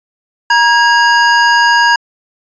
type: tone pair together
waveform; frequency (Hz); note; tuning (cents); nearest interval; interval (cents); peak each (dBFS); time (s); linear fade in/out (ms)
square; 945.8 / 1642; A#5 / G#6; +25 / -20; minor seventh; 955; -10; 0.5-1.96; 5
effects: resampled to 16000 Hz